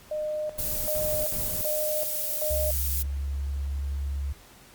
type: tone with tremolo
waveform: sine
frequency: 610 Hz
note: D#5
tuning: 34 cents flat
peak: -27 dBFS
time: 0.11-2.71 s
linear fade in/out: 5 ms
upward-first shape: square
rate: 1.3 Hz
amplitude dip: 80%
type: noise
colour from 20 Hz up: violet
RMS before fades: -29 dBFS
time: 0.58-3.03 s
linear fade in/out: 10 ms
type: noise bursts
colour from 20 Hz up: brown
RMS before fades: -37 dBFS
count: 3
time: 0.58-1.614 s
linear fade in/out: 0 ms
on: 290 ms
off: 82 ms
type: tone with pitch glide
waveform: sine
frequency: 69.3 to 69.94 Hz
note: C#2 to C#2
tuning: 0 to +16 cents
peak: -27 dBFS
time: 2.5-4.33 s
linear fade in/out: 10 ms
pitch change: +16 cents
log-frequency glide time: 2.85-4.13 s
effects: pink hiss -52 dBFS RMS until 4.74 s + Opus 48 kbps